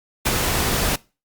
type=noise with ADSR envelope; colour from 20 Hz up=pink; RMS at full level=-17 dBFS; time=0.25-0.96 s; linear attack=17 ms; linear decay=32 ms; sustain=-4 dB; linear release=6 ms; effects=noise-tail reverb RT60 0.3 s tail -22 dB re dry + Opus 48 kbps